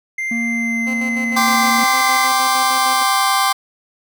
triangle tone with pitch glide, 2093 to 2048 Hz, C7 to C7, 0 to -38 cents, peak -18 dBFS, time 0.18-2.28 s, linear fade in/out 5 ms, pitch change -38 cents, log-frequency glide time 0.37-1.29 s
triangle tone with vibrato, 231 Hz, A#3, 16 cents flat, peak -18 dBFS, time 0.31-1.84 s, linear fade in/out 5 ms, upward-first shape sine, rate 1.5 Hz, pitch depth 9 cents each way
15% pulse tone with tremolo, 260 Hz, C4, 11 cents flat, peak -22 dBFS, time 0.86-3.04 s, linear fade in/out 20 ms, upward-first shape square, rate 6.5 Hz, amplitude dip 60%
sawtooth chord, G suspended fourth, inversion none, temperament just, 784 / 1045.3 / 1176 Hz, G5 / C6 / D6, 0 / -2 / +2 cents, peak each -14 dBFS, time 1.36-3.53 s, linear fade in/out 10 ms
effects none

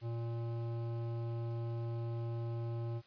sine tone with hard clipping, 116.54 Hz, A#2, in tune, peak -38 dBFS, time 0.01-3.02 s, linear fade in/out 50 ms, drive 14 dB, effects white hiss -64 dBFS RMS until 3.06 s + resampled to 11025 Hz

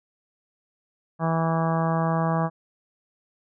harmonic tone, 163.6 Hz, E3, 13 cents flat, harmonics 1 / 2 / 3 / 4 / 5 / 6 / 7 / 8 / 9 / 10, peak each -23 / -34 / -33 / -29 / -30 / -33 / -31 / -41 / -43 / -40 dBFS, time 1.19-2.5 s, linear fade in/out 50 ms, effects none

